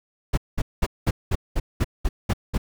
brown noise bursts, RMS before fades -20 dBFS, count 10, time 0.33-2.58 s, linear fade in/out 10 ms, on 45 ms, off 200 ms, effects none

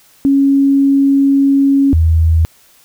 sine tone pair in turn, 276.2 / 81.17 Hz, C#4 / E2, -6 / -26 cents, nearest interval octave + major sixth, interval 2120 cents, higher first, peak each -7 dBFS, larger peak neither, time 0.25-1.93 / 1.93-2.45 s, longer first, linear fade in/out 0 ms, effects white hiss -48 dBFS RMS until 2.84 s

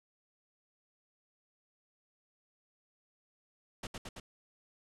pink noise with echo, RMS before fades -40 dBFS, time 3.83-3.87 s, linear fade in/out 5 ms, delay 110 ms, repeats 3, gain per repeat -2 dB, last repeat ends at 4.2 s, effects low-pass 8000 Hz 12 dB/octave

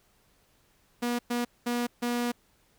sawtooth tone bursts at uneven times, 240.9 Hz, B3, 43 cents flat, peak -23 dBFS, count 4, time 1.02-1.19 / 1.3-1.45 / 1.66-1.87 / 2.02-2.32 s, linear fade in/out 10 ms, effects pink hiss -66 dBFS RMS until 2.78 s

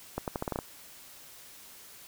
accelerating click train, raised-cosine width 1 ms, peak -17 dBFS, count 8, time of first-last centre 0.18-0.589 s, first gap 98 ms, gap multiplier 0.82, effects white hiss -51 dBFS RMS until 2.07 s

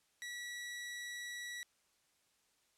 sawtooth tone, 1939 Hz, B6, 32 cents flat, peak -39 dBFS, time 0.22-1.63 s, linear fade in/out 0 ms, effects white hiss -75 dBFS RMS until 2.77 s + low-pass 10000 Hz 12 dB/octave

